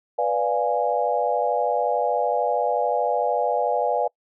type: chord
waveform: sine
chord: B diminished seventh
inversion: none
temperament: equal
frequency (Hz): 493.9 / 587.3 / 698.5 / 830.6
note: B4 / D5 / F5 / Ab5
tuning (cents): 0 / 0 / 0 / 0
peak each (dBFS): -25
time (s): 0.18-4.08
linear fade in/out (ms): 10
effects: noise-tail reverb RT60 0.1 s tail -26 dB re dry